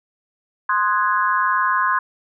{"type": "chord", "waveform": "sine", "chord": "Ab dominant seventh", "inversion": "first", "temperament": "equal", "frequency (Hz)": [1046.5, 1244.5, 1480, 1661.2], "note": ["C6", "Eb6", "Gb6", "Ab6"], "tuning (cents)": [0, 0, 0, 0], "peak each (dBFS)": [-18, -24, -24, -23], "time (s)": [0.69, 1.99], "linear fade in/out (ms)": 5, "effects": []}